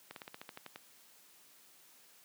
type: slowing click train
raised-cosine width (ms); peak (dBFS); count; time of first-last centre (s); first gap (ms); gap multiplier
0.3; -29; 10; 0.11-0.759; 52; 1.08
effects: white hiss -62 dBFS RMS until 2.24 s + high-pass 150 Hz 12 dB/octave